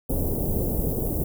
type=band-stop noise; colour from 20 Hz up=pink; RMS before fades=-25 dBFS; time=0.09-1.24 s; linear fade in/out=5 ms; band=550 to 13000 Hz; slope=24 dB/octave; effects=none